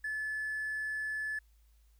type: tone with hard clipping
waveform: triangle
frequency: 1729 Hz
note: A6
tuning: 31 cents flat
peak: -34 dBFS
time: 0.04-1.39 s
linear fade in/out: 5 ms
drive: 4 dB
effects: added 54 Hz sine -61 dBFS peak until 1.99 s + white hiss -75 dBFS RMS until 1.99 s